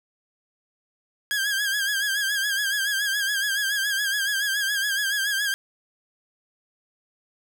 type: tone with vibrato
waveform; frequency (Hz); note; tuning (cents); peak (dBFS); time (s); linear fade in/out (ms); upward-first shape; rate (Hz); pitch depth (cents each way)
sawtooth; 1628; G#6; -35; -19; 1.31-5.54; 0; sine; 7.1; 71
effects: none